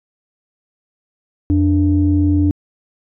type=tone pair together; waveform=sine; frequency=87.31 / 293.7 Hz; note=F2 / D4; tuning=0 / 0 cents; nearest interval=octave + major sixth; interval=2100 cents; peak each=-13 dBFS; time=1.5-2.51 s; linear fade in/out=0 ms; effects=tanh soft clip ceiling -4 dBFS